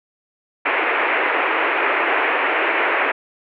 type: band-pass noise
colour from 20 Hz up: white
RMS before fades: -19 dBFS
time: 0.65-3.12 s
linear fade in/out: 10 ms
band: 310 to 2500 Hz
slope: 48 dB/octave
effects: none